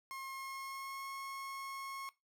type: tone with pitch glide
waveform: 30% pulse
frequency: 1073 to 1089.2 Hz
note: C6 to C#6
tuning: +43 to -31 cents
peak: -40 dBFS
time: 0.11-2.09 s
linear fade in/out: 0 ms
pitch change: +26 cents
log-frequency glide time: 0.31-1.08 s
effects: noise-tail reverb RT60 0.2 s tail -18 dB re dry